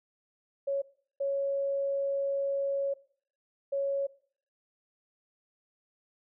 sine tone bursts at uneven times, 554.4 Hz, C#5, in tune, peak -27 dBFS, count 3, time 0.67-0.82 / 1.2-2.94 / 3.72-4.07 s, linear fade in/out 10 ms, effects noise-tail reverb RT60 0.5 s tail -19 dB re dry

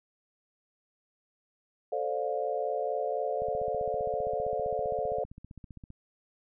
sine chord, D minor seventh, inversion second, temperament equal with one note detuned, 440 / 523.3 / 587.3 / 707.4 Hz, A4 / C5 / D5 / F5, 0 / 0 / 0 / +22 cents, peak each -34 dBFS, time 1.92-5.24 s, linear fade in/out 5 ms
click train, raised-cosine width 5 ms, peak -33 dBFS, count 39, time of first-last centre 3.42-5.904 s, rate 15.3 Hz
effects none

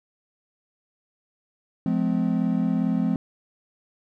triangle tone cluster, 174.8 / 212.4 / 257.1 Hz, F3 / G#3 / C4, +2 / +39 / -30 cents, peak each -23 dBFS, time 1.86-3.16 s, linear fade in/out 2 ms, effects none

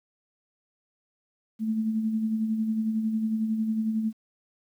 sine tone with tremolo, 220 Hz, A3, in tune, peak -22 dBFS, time 1.59-4.13 s, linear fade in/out 50 ms, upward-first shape sine, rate 11 Hz, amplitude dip 45%, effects 10-bit

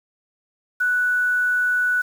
sine tone with quantisation, 1480 Hz, F#6, in tune, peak -17 dBFS, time 0.8-2.02 s, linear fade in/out 10 ms, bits 7, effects none

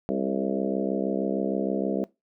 harmonic tone with a mistuned harmonic, 66.4 Hz, C2, 26 cents sharp, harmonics 3 / 4 / 5 / 6 / 7 / 8 / 9 / 10, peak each -30 / -31 / -32 / -33 / -33 / -34 / -35 / -35 dBFS, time 0.09-2.04 s, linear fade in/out 0 ms, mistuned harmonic 7, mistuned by -28 cents, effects noise-tail reverb RT60 0.2 s tail -20 dB re dry

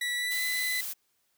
30% pulse tone with pitch glide, 1951 to 2006 Hz, B6 to B6, -22 to +26 cents, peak -26 dBFS, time 0.01-0.81 s, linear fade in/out 5 ms, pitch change +48 cents, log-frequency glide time 0.16-0.42 s
blue noise, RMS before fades -36 dBFS, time 0.3-0.94 s, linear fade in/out 20 ms
effects white hiss -73 dBFS RMS until 1.37 s

